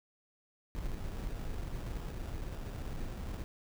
brown noise with sample-and-hold, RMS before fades -39 dBFS, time 0.75-3.44 s, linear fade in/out 0 ms, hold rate 2100 Hz, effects none

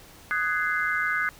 sine chord, Ab dominant seventh, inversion second, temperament just, 1245.9 / 1495.1 / 1661.2 / 2077 Hz, Eb6 / Gb6 / Ab6 / C7, +2 / +18 / 0 / -13 cents, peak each -30 / -27 / -29 / -30 dBFS, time 0.31-1.29 s, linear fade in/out 0 ms, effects pink hiss -50 dBFS RMS until 1.39 s

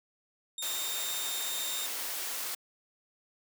25% pulse tone with vibrato, 3673 Hz, A#7, 26 cents flat, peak -31 dBFS, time 0.58-1.86 s, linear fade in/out 2 ms, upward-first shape square, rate 17 Hz, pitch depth 9 cents each way
white noise, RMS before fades -36 dBFS, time 0.62-2.55 s, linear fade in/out 5 ms
effects high-pass 400 Hz 12 dB/octave

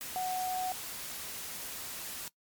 sine tone in noise, 740 Hz, F#5, in tune, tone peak -31 dBFS, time 0.16-0.72 s, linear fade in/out 0 ms, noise white, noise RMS -41 dBFS, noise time 0.01-2.28 s, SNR +7 dB, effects noise-tail reverb RT60 0.1 s tail -21 dB re dry + MP3 96 kbps

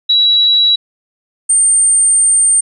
sine tone pair in turn, 3903 / 8762 Hz, B7 / C#9, -21 / -21 cents, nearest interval octave + major second, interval 1400 cents, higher second, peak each -7 dBFS, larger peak neither, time 0.09-0.76 / 1.49-2.61 s, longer second, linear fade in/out 10 ms, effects none

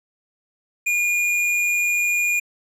sine tone with hard clipping, 2429 Hz, D#7, 42 cents flat, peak -19 dBFS, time 0.86-2.4 s, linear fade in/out 10 ms, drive 15 dB, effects low-pass 12000 Hz 12 dB/octave

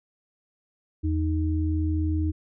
sine tone pair together, 82.27 / 310.6 Hz, E2 / D#4, -3 / -3 cents, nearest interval octave + major seventh, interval 2300 cents, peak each -23 / -28 dBFS, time 1.03-2.32 s, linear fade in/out 20 ms, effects none

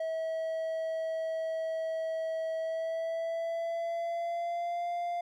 triangle tone with pitch glide, 646 to 696.4 Hz, E5 to F5, -35 to -5 cents, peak -29 dBFS, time 0-5.21 s, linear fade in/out 5 ms, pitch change +130 cents, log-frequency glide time 2.58-4.88 s, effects none

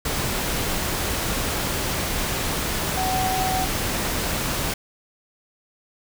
sine tone in noise, 751 Hz, F#5, 26 cents sharp, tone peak -23 dBFS, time 2.97-3.65 s, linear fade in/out 5 ms, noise pink, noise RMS -25 dBFS, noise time 0.05-4.74 s, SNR -1 dB, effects none

